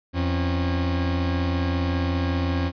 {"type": "tone pair together", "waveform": "40% pulse", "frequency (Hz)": [85.6, 271.6], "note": ["F2", "C#4"], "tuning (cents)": [-34, -35], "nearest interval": "octave + minor sixth", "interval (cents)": 1999, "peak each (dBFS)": [-22, -26], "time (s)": [0.13, 2.72], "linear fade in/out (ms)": 50, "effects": ["resampled to 11025 Hz"]}